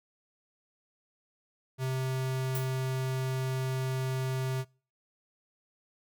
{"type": "tone", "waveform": "square", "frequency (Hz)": 130.81, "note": "C3", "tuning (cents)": 0, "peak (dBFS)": -30, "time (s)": [1.78, 4.65], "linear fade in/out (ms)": 50}
{"type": "noise with exponential decay", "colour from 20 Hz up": "violet", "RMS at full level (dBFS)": -34, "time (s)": [2.55, 2.74], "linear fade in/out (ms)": 2, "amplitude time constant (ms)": 40}
{"effects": ["noise-tail reverb RT60 0.4 s tail -25 dB re dry"]}